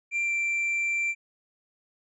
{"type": "tone with pitch glide", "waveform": "triangle", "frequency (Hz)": [2368, 2353], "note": ["D7", "D7"], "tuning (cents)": [14, 3], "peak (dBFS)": -23, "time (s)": [0.11, 1.15], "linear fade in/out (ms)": 50, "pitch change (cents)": -11, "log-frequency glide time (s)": [0.23, 0.31], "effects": ["resampled to 24000 Hz"]}